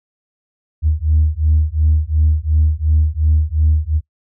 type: beating tone pair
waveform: sine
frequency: 76 / 78.8 Hz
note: D#2 / D#2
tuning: -40 / +23 cents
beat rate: 2.8 Hz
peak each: -14 / -14 dBFS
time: 0.82-4.01 s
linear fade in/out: 50 ms
effects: noise-tail reverb RT60 0.1 s tail -21 dB re dry + tanh soft clip ceiling -5 dBFS